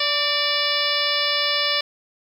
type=harmonic tone with a mistuned harmonic; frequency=581 Hz; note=D5; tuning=19 cents flat; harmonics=1 / 2 / 3 / 4 / 5 / 6 / 7 / 8 / 9; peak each=-29 / -29 / -28 / -28 / -27 / -26 / -28 / -29 / -27 dBFS; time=0-1.81 s; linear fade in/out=5 ms; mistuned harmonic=3; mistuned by=+48 cents; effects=8-bit